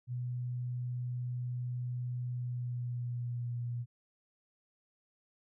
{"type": "tone with pitch glide", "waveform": "sine", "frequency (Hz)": [123.47, 120.23], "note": ["B2", "B2"], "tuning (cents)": [0, -46], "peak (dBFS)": -34, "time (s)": [0.07, 3.86], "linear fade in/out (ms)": 50, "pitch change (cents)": -46, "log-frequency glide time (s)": [2.3, 3.56], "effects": []}